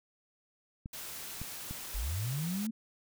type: clicks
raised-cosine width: 5 ms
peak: -28 dBFS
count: 3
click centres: 0.859 / 1.416 / 1.71 s
type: noise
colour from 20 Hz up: white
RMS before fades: -43 dBFS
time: 0.93-2.67 s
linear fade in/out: 5 ms
type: linear sweep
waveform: sine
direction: up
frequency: 38.89 to 228.7 Hz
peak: -32 dBFS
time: 1.94-2.71 s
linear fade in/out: 10 ms
effects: none